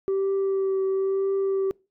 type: tone with vibrato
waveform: sine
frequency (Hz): 387.2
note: G4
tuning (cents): -21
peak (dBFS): -19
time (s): 0.08-1.71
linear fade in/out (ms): 0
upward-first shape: triangle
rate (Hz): 0.99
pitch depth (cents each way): 18
effects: noise-tail reverb RT60 0.3 s tail -26 dB re dry + tanh soft clip ceiling -20 dBFS